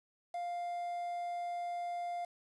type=tone with quantisation; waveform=triangle; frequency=700 Hz; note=F5; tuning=4 cents sharp; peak=-34 dBFS; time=0.34-2.25 s; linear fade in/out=5 ms; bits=9; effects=resampled to 24000 Hz